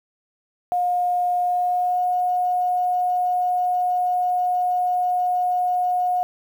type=tone with pitch glide; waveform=sine; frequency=715 to 722.9 Hz; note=F5 to F#5; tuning=+41 to -40 cents; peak=-18 dBFS; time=0.72-6.23 s; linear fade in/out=0 ms; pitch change=+19 cents; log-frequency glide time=1.41-1.99 s; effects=8-bit